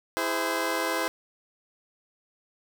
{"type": "chord", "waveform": "15% pulse", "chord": "E augmented", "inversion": "none", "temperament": "just", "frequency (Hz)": [329.6, 412, 515], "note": ["E4", "G#4", "B#4"], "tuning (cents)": [0, -14, -28], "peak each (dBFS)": [-24, -27, -23], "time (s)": [0.17, 1.08], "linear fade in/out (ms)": 0, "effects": []}